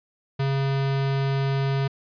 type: tone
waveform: square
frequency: 136.8 Hz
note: C#3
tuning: 23 cents flat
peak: -22 dBFS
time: 0.39-1.88 s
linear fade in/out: 10 ms
effects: resampled to 11025 Hz